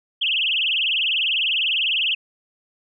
sine tone with vibrato, 2923 Hz, F#7, 22 cents flat, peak -18 dBFS, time 0.21-2.15 s, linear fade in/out 10 ms, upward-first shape triangle, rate 20 Hz, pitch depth 260 cents each way, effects none

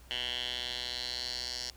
10% pulse tone with band-pass filter sweep, 123.47 Hz, B2, in tune, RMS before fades -37 dBFS, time 0.11-1.7 s, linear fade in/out 0 ms, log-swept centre 3000 to 5000 Hz, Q 4.8, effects added 60 Hz sine -52 dBFS peak until 1.76 s + pink hiss -59 dBFS RMS until 1.76 s

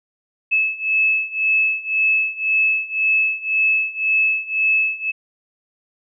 sine beating tone pair, 2600 / 2601.9 Hz, E7 / E7, -24 / -23 cents, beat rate 1.9 Hz, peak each -20 / -18 dBFS, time 0.51-5.12 s, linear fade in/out 20 ms, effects none

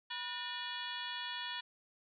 harmonic tone with a mistuned harmonic, 485.5 Hz, B4, 30 cents flat, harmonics 2 / 3 / 4 / 5 / 6 / 7 / 8 / 9, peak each -46 / -50 / -45 / -52 / -46 / -44 / -54 / -51 dBFS, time 0.1-1.61 s, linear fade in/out 10 ms, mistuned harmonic 4, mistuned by -120 cents, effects none

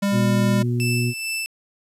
square tone, 200 Hz, G3, 35 cents sharp, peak -19 dBFS, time 0.02-0.63 s, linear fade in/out 10 ms
harmonic tone, 121 Hz, B2, 35 cents flat, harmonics 1 / 2 / 3, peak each -20 / -26 / -30 dBFS, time 0.11-1.14 s, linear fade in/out 50 ms
sawtooth tone with tremolo, 2647 Hz, E7, 7 cents sharp, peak -20 dBFS, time 0.8-1.46 s, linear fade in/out 0 ms, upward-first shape sine, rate 2.3 Hz, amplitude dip 50%
effects resampled to 32000 Hz + 9-bit

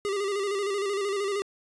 square tone with vibrato, 400 Hz, G4, 35 cents sharp, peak -27 dBFS, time 0.05-1.42 s, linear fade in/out 0 ms, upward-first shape square, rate 13 Hz, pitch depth 48 cents each way, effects resampled to 22050 Hz

